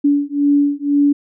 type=beating tone pair; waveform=sine; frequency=285.7 / 287.7 Hz; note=D4 / D4; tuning=-48 / -36 cents; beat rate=2 Hz; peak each=-15 dBFS; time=0.04-1.13 s; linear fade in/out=10 ms; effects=none